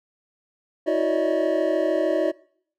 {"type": "tone cluster", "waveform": "triangle", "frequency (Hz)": [320.8, 367.2, 566, 599, 639], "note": ["E4", "F#4", "C#5", "D5", "D#5"], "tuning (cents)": [-47, -13, 36, 34, 46], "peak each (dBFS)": -24, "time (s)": [0.86, 2.32], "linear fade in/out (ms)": 20, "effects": ["noise-tail reverb RT60 0.6 s tail -22 dB re dry"]}